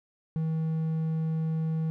triangle tone, 160 Hz, D#3, 49 cents sharp, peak -24 dBFS, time 0.36-1.9 s, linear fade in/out 0 ms, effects none

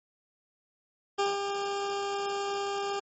20% pulse tone with ADSR envelope, 400 Hz, G4, 35 cents sharp, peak -19 dBFS, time 1.18-3 s, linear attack 16 ms, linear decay 170 ms, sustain -6 dB, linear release 11 ms, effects MP3 32 kbps

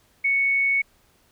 sine tone, 2217 Hz, C#7, in tune, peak -18 dBFS, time 0.24-0.82 s, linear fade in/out 10 ms, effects pink hiss -61 dBFS RMS until 1.31 s

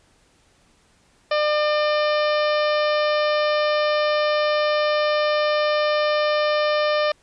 harmonic tone, 600 Hz, D5, 37 cents sharp, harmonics 1 / 2 / 3 / 4 / 5 / 6 / 7 / 8 / 9, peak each -19 / -25 / -29 / -31 / -33 / -35 / -36 / -37 / -38 dBFS, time 1.31-7.12 s, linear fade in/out 5 ms, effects pink hiss -59 dBFS RMS until 7.22 s + resampled to 22050 Hz

